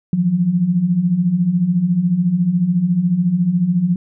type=beating tone pair; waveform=sine; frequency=165.7 / 179.7 Hz; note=E3 / F3; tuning=+9 / +50 cents; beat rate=14 Hz; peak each=-20 / -14 dBFS; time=0.13-3.96 s; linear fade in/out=2 ms; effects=none